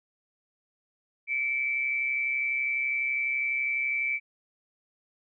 sine tone pair together, 2186 / 2318 Hz, C#7 / D7, -25 / -23 cents, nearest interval minor second, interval 102 cents, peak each -35 / -26 dBFS, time 1.27-4.2 s, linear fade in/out 50 ms, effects none

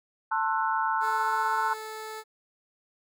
sine chord, F# half-diminished seventh, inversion first, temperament just, 888 / 1065.6 / 1332 / 1480 Hz, A5 / C6 / E6 / F#6, +16 / +31 / +18 / 0 cents, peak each -27 / -31 / -31 / -32 dBFS, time 0.31-1.74 s, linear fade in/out 10 ms
15% pulse tone, 436.1 Hz, A4, 15 cents flat, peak -30 dBFS, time 1-2.24 s, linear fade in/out 50 ms
effects none

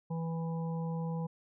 harmonic tone, 164.7 Hz, E3, 1 cent flat, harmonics 1 / 3 / 5 / 6, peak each -33 / -43 / -47 / -49 dBFS, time 0.1-1.27 s, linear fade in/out 10 ms, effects none

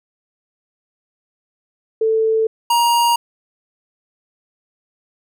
sine / square tone pair in turn, 443 / 943.6 Hz, A4 / A#5, +12 / +21 cents, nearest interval octave + minor second, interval 1309 cents, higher second, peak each -13 dBFS, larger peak neither, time 2.01-2.47 / 2.7-3.16 s, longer neither, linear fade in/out 5 ms, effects none

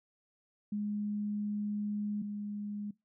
sine tone pair in turn, 207.7 / 206.5 Hz, G#3 / G#3, 0 / -10 cents, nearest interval unison, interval 10 cents, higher first, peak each -32 / -36 dBFS, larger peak first, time 0.72-2.22 / 2.22-2.91 s, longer first, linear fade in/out 5 ms, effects noise-tail reverb RT60 0.2 s tail -21 dB re dry

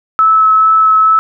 sine tone with vibrato, 1300 Hz, E6, 24 cents flat, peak -5 dBFS, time 0.19-1.19 s, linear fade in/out 0 ms, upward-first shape sine, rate 2.3 Hz, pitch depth 9 cents each way, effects none

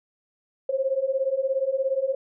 sine beating tone pair, 523.3 / 540.3 Hz, C5 / C#5, 0 / -44 cents, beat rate 17 Hz, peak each -26 / -24 dBFS, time 0.69-2.15 s, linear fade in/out 5 ms, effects none

